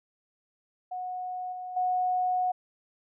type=tone with level steps; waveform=sine; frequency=732 Hz; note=F#5; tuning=19 cents flat; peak=-32 / -35 / -24 dBFS; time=0.91-2.52 s; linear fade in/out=10 ms; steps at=1.52 / 1.76 s; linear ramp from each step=10 ms; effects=none